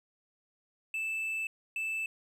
triangle tone bursts at uneven times, 2637 Hz, E7, in tune, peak -30 dBFS, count 2, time 0.94-1.47 / 1.76-2.06 s, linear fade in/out 2 ms, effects none

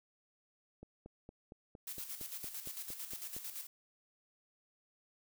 click train, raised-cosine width 2 ms, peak -37 dBFS, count 12, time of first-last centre 0.83-3.365 s, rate 4.34 Hz
blue noise with tremolo, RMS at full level -43 dBFS, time 1.87-3.67 s, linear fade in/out 5 ms, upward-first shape square, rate 8.9 Hz, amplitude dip 55%
effects none

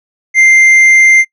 triangle tone with tanh clipping, 2093 Hz, C7, in tune, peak -4 dBFS, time 0.34-1.25 s, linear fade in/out 50 ms, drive 9 dB, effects noise-tail reverb RT60 0.1 s tail -23 dB re dry

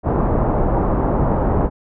pink low-pass noise, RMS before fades -17 dBFS, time 0.03-1.7 s, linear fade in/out 50 ms, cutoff 1000 Hz, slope 24 dB/octave, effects none

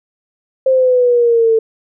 sine exponential sweep, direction down, 529 to 443.6 Hz, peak -8 dBFS, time 0.66-1.59 s, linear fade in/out 5 ms, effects none

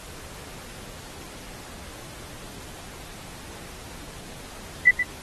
sine tone with echo, 1984 Hz, B6, 7 cents sharp, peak -10 dBFS, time 4.87-4.91 s, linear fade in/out 5 ms, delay 120 ms, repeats 1, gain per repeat -9 dB, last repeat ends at 5.03 s, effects pink hiss -42 dBFS RMS until 5.22 s + AAC 32 kbps

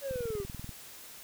triangle linear sweep, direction down, 570 to 378.4 Hz, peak -31 dBFS, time 0.01-0.46 s, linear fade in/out 50 ms
click train, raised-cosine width 5 ms, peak -29 dBFS, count 13, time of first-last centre 0.11-0.693 s, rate 20.6 Hz
effects white hiss -49 dBFS RMS until 1.23 s

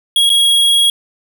square tone with dropouts, 3306 Hz, G#7, 9 cents flat, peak -9 dBFS, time 0.16-0.9 s, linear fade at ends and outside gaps 2 ms, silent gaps 0.294-0.3 s, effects none

